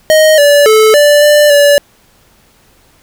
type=tone with pitch steps; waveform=square; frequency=624 / 578 / 435.2 / 586 / 592 / 576 Hz; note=D#5 / D5 / A4 / D5 / D5 / D5; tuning=+5 / -28 / -19 / -4 / +14 / -34 cents; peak=-4 dBFS; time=0.1-1.78 s; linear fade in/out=0 ms; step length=280 ms; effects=pink hiss -48 dBFS RMS until 3.02 s